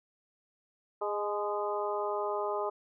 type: harmonic tone with a mistuned harmonic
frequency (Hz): 206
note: G#3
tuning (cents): -14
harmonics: 2 / 3 / 4 / 5 / 6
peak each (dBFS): -34 / -36 / -37 / -38 / -39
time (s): 1.01-2.7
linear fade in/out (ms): 10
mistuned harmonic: 4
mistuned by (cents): +34
effects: none